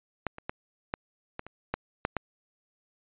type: clicks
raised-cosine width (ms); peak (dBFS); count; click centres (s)
0.5; -14 / -26 / -17 / -14 / -20 / -28 / -13 / -11 / -13; 9; 0.267 / 0.384 / 0.495 / 0.939 / 1.394 / 1.466 / 1.74 / 2.051 / 2.167
effects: resampled to 8000 Hz